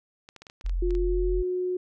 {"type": "clicks", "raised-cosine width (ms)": 0.2, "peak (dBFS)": -28, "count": 10, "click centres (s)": [0.289, 0.363, 0.42, 0.468, 0.499, 0.611, 0.663, 0.695, 0.907, 0.951]}
{"type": "tone", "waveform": "sine", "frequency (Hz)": 43.65, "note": "F1", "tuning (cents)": 0, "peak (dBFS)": -24, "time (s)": [0.64, 1.43], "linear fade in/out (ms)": 20}
{"type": "tone with pitch glide", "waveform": "sine", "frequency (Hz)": [354.6, 364.1], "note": ["F4", "F#4"], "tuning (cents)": [26, -28], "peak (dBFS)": -25, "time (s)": [0.82, 1.77], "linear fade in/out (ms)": 5, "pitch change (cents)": 46, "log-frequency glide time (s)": [0.99, 1.35]}
{"effects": []}